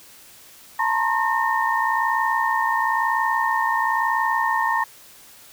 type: tone cluster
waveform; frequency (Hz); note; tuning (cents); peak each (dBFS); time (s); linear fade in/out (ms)
sine; 884 / 945 / 1071 / 1828; A5 / A#5 / C6 / A#6; +8 / +23 / +40 / -34; -24; 0.79-4.84; 5
effects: white hiss -47 dBFS RMS until 5.52 s